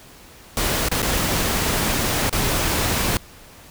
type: noise with dropouts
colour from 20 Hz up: pink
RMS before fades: -21 dBFS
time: 0.57-3.17 s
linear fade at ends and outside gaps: 1 ms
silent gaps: 0.886-0.915 / 1.02-1.027 / 2.295-2.327 s
effects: pink hiss -45 dBFS RMS until 3.7 s